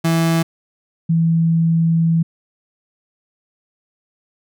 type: tone pair in turn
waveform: 35% pulse / sine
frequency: 164.81 / 164.81 Hz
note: E3 / E3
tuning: 0 / 0 cents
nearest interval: unison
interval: 0 cents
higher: neither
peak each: -12 dBFS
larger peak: neither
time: 0.04-0.43 / 1.09-2.23 s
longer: second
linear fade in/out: 10 ms
effects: none